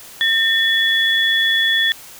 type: tone pair together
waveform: sine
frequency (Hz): 1811 / 3408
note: A6 / G#7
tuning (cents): +49 / +44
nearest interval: major seventh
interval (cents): 1095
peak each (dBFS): -16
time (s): 0.21-1.92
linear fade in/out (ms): 0
effects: white hiss -39 dBFS RMS until 2.19 s